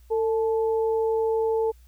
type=tone pair together; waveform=sine; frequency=448 / 870 Hz; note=A4 / A5; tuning=+31 / -20 cents; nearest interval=major seventh; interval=1149 cents; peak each=-21 / -31 dBFS; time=0.1-1.72 s; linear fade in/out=20 ms; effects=added 60 Hz sine -49 dBFS peak until 1.87 s + white hiss -64 dBFS RMS until 1.87 s